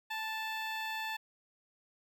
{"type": "tone with notch filter", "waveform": "15% pulse", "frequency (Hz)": 879, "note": "A5", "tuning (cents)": -2, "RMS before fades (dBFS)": -38, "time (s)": [0.1, 1.17], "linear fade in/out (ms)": 10, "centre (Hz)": 9700, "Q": 0.78, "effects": []}